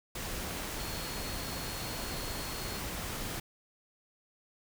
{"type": "tone in noise", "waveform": "sine", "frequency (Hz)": 4320, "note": "C#8", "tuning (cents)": -45, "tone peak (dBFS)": -46, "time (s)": [0.79, 2.79], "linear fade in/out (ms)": 5, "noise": "pink", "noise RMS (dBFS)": -38, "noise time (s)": [0.15, 3.4], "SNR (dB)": -11, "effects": []}